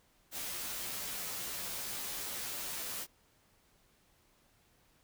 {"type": "noise with comb filter", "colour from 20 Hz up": "white", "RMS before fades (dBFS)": -40, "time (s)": [0.31, 3.07], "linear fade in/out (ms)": 50, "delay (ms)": 13, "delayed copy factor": -0.85, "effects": ["pink hiss -69 dBFS RMS until 5.03 s"]}